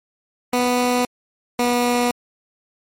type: tone pair in turn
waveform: 15% pulse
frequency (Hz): 246.9 / 243.2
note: B3 / B3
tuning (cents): 0 / -26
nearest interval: unison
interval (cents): 26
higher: first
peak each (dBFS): -10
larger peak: neither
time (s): 0.53-1.05 / 1.59-2.11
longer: neither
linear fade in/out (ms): 2
effects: MP3 64 kbps